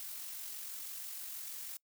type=noise with amplitude modulation; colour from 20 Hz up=blue; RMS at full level=-43 dBFS; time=0-1.77 s; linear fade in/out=0 ms; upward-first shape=sine; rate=46.2 Hz; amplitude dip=30%; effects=noise-tail reverb RT60 0.1 s tail -24 dB re dry